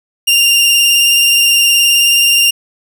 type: tone with vibrato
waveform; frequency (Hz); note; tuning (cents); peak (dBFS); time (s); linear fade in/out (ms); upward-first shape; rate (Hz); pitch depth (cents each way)
sawtooth; 2794; F7; 0; -4; 0.27-2.51; 10; triangle; 19; 25
effects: none